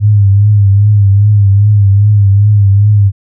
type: tone with vibrato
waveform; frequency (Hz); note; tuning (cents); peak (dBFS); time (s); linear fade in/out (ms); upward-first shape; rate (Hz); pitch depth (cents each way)
sine; 101.7; G#2; -36; -3; 0-3.12; 50; triangle; 2.5; 74
effects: none